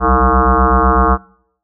sine tone with frequency modulation, 580 Hz, D5, 22 cents flat, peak -8 dBFS, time 0-1.18 s, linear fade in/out 50 ms, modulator 128 Hz, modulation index 5.8, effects noise-tail reverb RT60 0.7 s tail -24 dB re dry

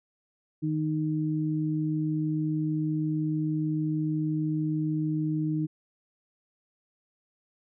sine tone pair together, 155.56 / 309.1 Hz, D#3 / D#4, 0 / -11 cents, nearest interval octave, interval 1189 cents, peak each -28 dBFS, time 0.62-5.67 s, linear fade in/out 20 ms, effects none

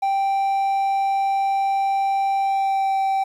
triangle tone with pitch glide, 784 to 776.3 Hz, G5 to G5, 0 to -17 cents, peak -16 dBFS, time 0.02-3.24 s, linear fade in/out 10 ms, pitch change -17 cents, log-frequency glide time 2.39-2.97 s, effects 9-bit

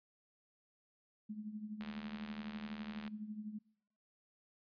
sine tone with tremolo, 212.7 Hz, G#3, 42 cents sharp, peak -39 dBFS, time 1.29-3.59 s, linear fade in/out 10 ms, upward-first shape triangle, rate 12 Hz, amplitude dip 75%
click train, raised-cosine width 0.3 ms, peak -33 dBFS, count 99, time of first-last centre 1.81-3.078 s, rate 77.3 Hz
effects noise-tail reverb RT60 0.8 s tail -26 dB re dry + resampled to 11025 Hz

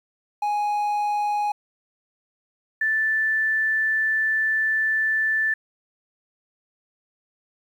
triangle / sine tone pair in turn, 830.6 / 1760 Hz, G#5 / A6, 0 / 0 cents, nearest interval octave + minor second, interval 1300 cents, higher second, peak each -19 dBFS, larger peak neither, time 0.42-1.52 / 2.81-5.54 s, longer second, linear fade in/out 5 ms, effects 9-bit

